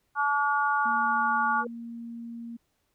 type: harmonic tone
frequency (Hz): 287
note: D4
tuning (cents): -40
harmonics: 3 / 4 / 5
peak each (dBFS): -27 / -27 / -27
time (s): 0.15-1.65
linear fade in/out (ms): 50
type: tone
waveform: sine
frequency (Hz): 233.1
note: A#3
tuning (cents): 0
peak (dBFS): -36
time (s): 0.85-2.57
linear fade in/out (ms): 10
type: tone with exponential growth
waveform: sine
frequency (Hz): 480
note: B4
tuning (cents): -49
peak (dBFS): -29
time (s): 1.53-1.67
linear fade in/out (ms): 5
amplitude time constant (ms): 29
effects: pink hiss -74 dBFS RMS until 2.94 s